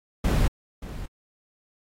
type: noise with echo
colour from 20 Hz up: brown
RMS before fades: -21 dBFS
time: 0.24-0.48 s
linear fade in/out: 5 ms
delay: 580 ms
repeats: 1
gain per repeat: -14 dB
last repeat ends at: 1.06 s
effects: AAC 48 kbps